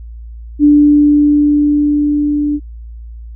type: tone with level ramp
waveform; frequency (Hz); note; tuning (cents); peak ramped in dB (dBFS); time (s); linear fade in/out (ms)
sine; 293.7; D4; 0; -3 to -12; 0.59-2.6; 50
effects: added 57 Hz sine -27 dBFS peak until 3.35 s